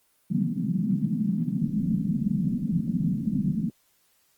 white band-pass noise, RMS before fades -26 dBFS, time 0.3-3.7 s, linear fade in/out 2 ms, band 150 to 230 Hz, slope 48 dB/octave, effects white hiss -66 dBFS RMS until 4.37 s + Opus 24 kbps

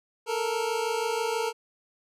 25% pulse tone pair together, 440 / 466.2 Hz, A4 / A#4, 0 / 0 cents, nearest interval minor second, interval 100 cents, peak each -26 / -25 dBFS, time 0.26-1.53 s, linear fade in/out 50 ms, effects low-pass 11000 Hz 12 dB/octave

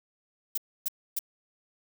violet noise bursts, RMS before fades -29 dBFS, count 3, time 0.55-1.191 s, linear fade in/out 5 ms, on 27 ms, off 280 ms, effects none

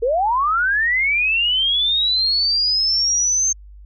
sine linear sweep, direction up, 440 to 6370 Hz, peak -15 dBFS, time 0.02-3.53 s, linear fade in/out 10 ms, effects added 50 Hz sine -38 dBFS peak until 3.85 s

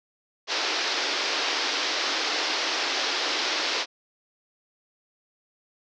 white band-pass noise, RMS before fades -27 dBFS, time 0.47-3.86 s, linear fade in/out 50 ms, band 280 to 5500 Hz, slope 48 dB/octave, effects none

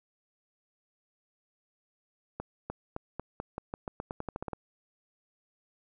accelerating click train, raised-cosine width 1 ms, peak -21 dBFS, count 16, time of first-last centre 2.4-4.533 s, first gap 300 ms, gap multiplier 0.88, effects none

